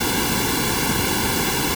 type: noise with comb filter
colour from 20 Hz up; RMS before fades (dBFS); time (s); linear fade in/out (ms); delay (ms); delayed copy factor
pink; -21; 0-1.75; 10; 1.6; -1
effects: none